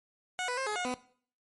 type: tone with pitch steps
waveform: 15% pulse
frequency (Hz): 733 / 494.7 / 531 / 421.9 / 721 / 250.7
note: F#5 / B4 / C5 / G#4 / F#5 / B3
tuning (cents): -16 / +3 / +25 / +27 / -45 / +26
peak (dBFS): -25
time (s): 0.39-0.942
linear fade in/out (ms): 0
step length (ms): 92
effects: noise-tail reverb RT60 0.5 s tail -18 dB re dry + MP3 48 kbps